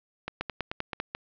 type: two click trains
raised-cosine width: 0.3 ms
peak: -13 / -16 dBFS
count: 4 / 5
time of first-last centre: 0.41-1.001 / 0.28-1.15 s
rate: 5.08 / 4.6 Hz
effects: low-pass 4000 Hz 12 dB/octave